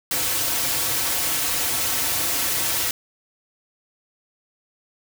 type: noise with comb filter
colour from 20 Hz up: white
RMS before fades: -23 dBFS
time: 0.11-2.91 s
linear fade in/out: 2 ms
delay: 4.9 ms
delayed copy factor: -0.75
effects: none